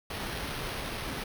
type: noise with sample-and-hold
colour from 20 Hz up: pink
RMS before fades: -36 dBFS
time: 0.1-1.24 s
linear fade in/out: 5 ms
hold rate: 7350 Hz
effects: none